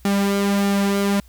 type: tone with flanger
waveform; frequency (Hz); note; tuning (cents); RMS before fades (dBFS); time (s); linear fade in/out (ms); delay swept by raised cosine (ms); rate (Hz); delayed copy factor
sawtooth; 199.7; G3; +32; -19; 0.05-1.2; 2; 1.9 to 3.9; 1.6; -0.55
effects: added 60 Hz sine -45 dBFS peak until 1.28 s + white hiss -56 dBFS RMS until 1.28 s